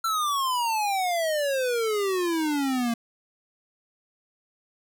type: exponential sweep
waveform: square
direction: down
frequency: 1359 to 228.9 Hz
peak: -24 dBFS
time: 0.04-2.94 s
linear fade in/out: 5 ms
effects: none